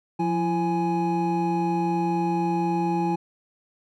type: tone cluster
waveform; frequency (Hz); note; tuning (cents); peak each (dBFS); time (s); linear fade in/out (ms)
triangle; 175.4 / 336.8 / 833; F3 / E4 / G#5; +8 / +37 / +5; -24; 0.19-3.16; 10
effects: none